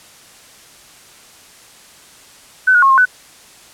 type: tone with pitch steps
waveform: sine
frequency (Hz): 1513 / 1447 / 1085 / 1066 / 1496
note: F#6 / F#6 / C#6 / C6 / F#6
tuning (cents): +38 / -39 / -37 / +32 / +19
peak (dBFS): -7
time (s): 2.67-3.055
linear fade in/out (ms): 10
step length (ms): 77
effects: white hiss -43 dBFS RMS until 3.73 s + low-pass 10000 Hz 12 dB/octave